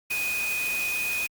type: tone in noise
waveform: sine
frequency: 2489 Hz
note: D#7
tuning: in tune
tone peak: -26 dBFS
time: 0.1-1.27 s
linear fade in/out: 10 ms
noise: white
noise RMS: -34 dBFS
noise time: 0.1-1.27 s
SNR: +5 dB
effects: Opus 48 kbps